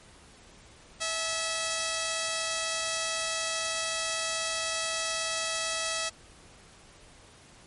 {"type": "tone pair together", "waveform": "5% pulse", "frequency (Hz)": [651, 856], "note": ["E5", "A5"], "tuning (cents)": [-22, -48], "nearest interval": "perfect fourth", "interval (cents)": 474, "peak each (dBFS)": [-18, -28], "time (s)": [1, 6.1], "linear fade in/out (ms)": 20, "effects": ["pink hiss -54 dBFS RMS until 7.66 s", "MP3 48 kbps"]}